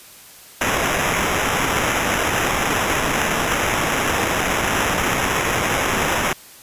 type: noise with sample-and-hold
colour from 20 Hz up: white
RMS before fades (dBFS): -20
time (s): 0.61-6.33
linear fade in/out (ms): 2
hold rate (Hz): 4410
effects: white hiss -43 dBFS RMS until 6.62 s + resampled to 32000 Hz